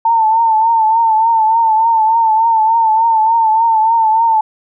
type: tone with vibrato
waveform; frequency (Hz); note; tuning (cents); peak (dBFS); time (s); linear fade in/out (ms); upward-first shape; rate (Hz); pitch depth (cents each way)
sine; 896; A5; +31; -8; 0.05-4.41; 5; triangle; 3.4; 67
effects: none